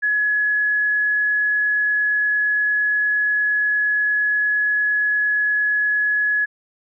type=tone with frequency modulation; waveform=sine; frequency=1691 Hz; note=G#6; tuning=31 cents sharp; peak=-16 dBFS; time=0.02-6.46 s; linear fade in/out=20 ms; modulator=28.6 Hz; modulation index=0.29; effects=none